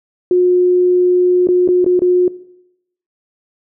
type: tone with dropouts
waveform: sine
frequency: 360.2 Hz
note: F#4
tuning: 46 cents flat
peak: -8 dBFS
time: 0.31-2.28 s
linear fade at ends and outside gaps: 2 ms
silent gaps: 1.472-1.487 / 1.677-1.687 / 1.845-1.862 / 1.993-2.019 s
effects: noise-tail reverb RT60 0.8 s tail -19 dB re dry